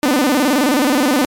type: tone with vibrato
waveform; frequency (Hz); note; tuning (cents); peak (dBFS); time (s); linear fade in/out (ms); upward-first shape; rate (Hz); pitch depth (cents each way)
sawtooth; 274.2; C#4; -19; -8; 0.03-1.25; 0; square; 19; 150
effects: MP3 96 kbps